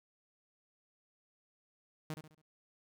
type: tone with echo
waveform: sawtooth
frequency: 155.56 Hz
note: D#3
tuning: in tune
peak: -34 dBFS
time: 2.1-2.14 s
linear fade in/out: 0 ms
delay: 69 ms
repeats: 4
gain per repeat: -8 dB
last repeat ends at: 2.416 s
effects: none